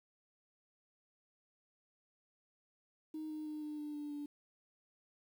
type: tone with pitch steps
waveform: sine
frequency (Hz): 311.1 / 307.7 / 304.3 / 301 / 297.7 / 294.5 / 291.3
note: D#4 / D#4 / D#4 / D4 / D4 / D4 / D4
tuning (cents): 0 / -19 / -38 / +43 / +24 / +5 / -14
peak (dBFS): -39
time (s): 3.14-4.26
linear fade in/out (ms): 5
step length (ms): 160
effects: tanh soft clip ceiling -37 dBFS + 11-bit